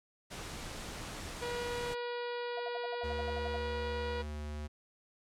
pink noise, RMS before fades -43 dBFS, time 0.3-1.95 s, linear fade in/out 20 ms
harmonic tone, 482.3 Hz, B4, 41 cents flat, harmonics 1 / 2 / 3 / 4 / 5 / 6 / 7 / 8 / 9 / 10, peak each -37 / -43 / -47 / -49 / -51 / -53 / -54 / -55 / -56 / -57 dBFS, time 1.41-4.23 s, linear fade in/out 20 ms
sine tone bursts, 698.5 Hz, F5, in tune, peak -39 dBFS, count 12, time 2.57-3.565 s, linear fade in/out 5 ms, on 27 ms, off 61 ms
square tone, 74.9 Hz, D2, 35 cents sharp, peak -39 dBFS, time 3.03-4.68 s, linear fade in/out 20 ms
effects low-pass 9000 Hz 12 dB/octave

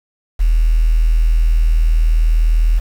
sine tone with quantisation, 40.21 Hz, E1, 42 cents flat, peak -9 dBFS, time 0.39-2.8 s, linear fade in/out 20 ms, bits 6, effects none

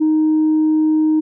sine tone, 311.1 Hz, D#4, in tune, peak -10 dBFS, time 0-1.21 s, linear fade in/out 20 ms, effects tanh soft clip ceiling -9 dBFS

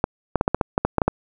clicks, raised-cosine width 1 ms, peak -3 dBFS, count 11, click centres 0.041 / 0.357 / 0.411 / 0.479 / 0.546 / 0.612 / 0.779 / 0.85 / 0.983 / 1.018 / 1.08 s, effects none

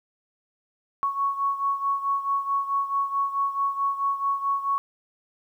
sine beating tone pair, 1108.7 / 1113.3 Hz, C#6 / C#6, 0 / +7 cents, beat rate 4.6 Hz, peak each -24 / -29 dBFS, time 1.03-4.78 s, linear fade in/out 0 ms, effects 10-bit

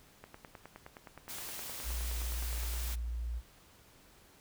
click train, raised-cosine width 0.5 ms, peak -32 dBFS, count 25, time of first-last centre 0.24-2.737 s, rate 9.61 Hz
white noise, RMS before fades -43 dBFS, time 1.28-2.96 s, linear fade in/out 20 ms
sine tone, 58.5 Hz, A#1, 7 cents sharp, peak -34 dBFS, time 1.83-3.42 s, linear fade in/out 50 ms
effects pink hiss -61 dBFS RMS until 4.4 s

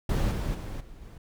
brown noise with level steps, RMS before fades -25 / -29 / -35 / -47 / -45 dBFS, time 0.09-1.18 s, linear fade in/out 5 ms, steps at 0.31 / 0.54 / 0.8 / 1.01 s, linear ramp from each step 10 ms, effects none

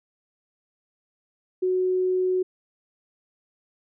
sine tone, 369.1 Hz, F#4, 4 cents flat, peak -20 dBFS, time 1.62-2.43 s, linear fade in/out 10 ms, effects none

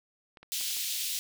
clicks, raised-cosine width 0.3 ms, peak -33 / -33 / -30 / -37 / -32 dBFS, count 5, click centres 0.372 / 0.43 / 0.611 / 0.707 / 0.766 s
pink high-pass noise, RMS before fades -33 dBFS, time 0.52-1.19 s, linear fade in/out 0 ms, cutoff 3000 Hz, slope 24 dB/octave
effects none

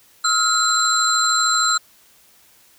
sine tone cluster, 1287 / 1400 / 4059 / 7430 Hz, E6 / F6 / B7 / A#8, -42 / +4 / +47 / -7 cents, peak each -20 dBFS, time 0.24-1.78 s, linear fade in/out 10 ms, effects tanh soft clip ceiling -7 dBFS + white hiss -53 dBFS RMS until 2.78 s

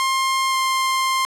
sawtooth tone with pitch glide, 1061 to 1053.7 Hz, C6 to C6, +24 to +12 cents, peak -14 dBFS, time 0-1.25 s, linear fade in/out 0 ms, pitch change -12 cents, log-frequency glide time 0.5-0.55 s, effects low-pass 11000 Hz 12 dB/octave

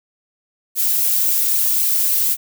violet noise with flanger, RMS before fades -17 dBFS, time 0.75-2.37 s, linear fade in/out 50 ms, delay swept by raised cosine 0.55 to 4.25 ms, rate 3.7 Hz, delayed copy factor -0.75, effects none

